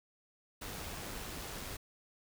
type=noise with amplitude modulation; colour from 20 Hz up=pink; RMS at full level=-42 dBFS; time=0.61-1.77 s; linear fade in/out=10 ms; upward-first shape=sine; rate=99.7 Hz; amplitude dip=30%; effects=none